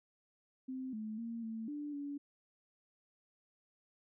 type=tone with pitch steps; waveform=sine; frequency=260 / 216.5 / 230.9 / 223.5 / 293.6 / 285.5 Hz; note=C4 / A3 / A#3 / A3 / D4 / D4; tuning=-11 / -28 / -16 / +27 / 0 / -49 cents; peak=-39 dBFS; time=0.68-2.18 s; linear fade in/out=10 ms; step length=250 ms; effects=none